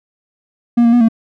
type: tone with pitch steps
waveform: triangle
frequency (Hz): 237.3 / 233.1 / 241.9 / 226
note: A#3 / A#3 / B3 / A3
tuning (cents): +31 / 0 / -36 / +47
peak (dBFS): -5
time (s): 0.77-1.086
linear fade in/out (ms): 10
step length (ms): 79
effects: none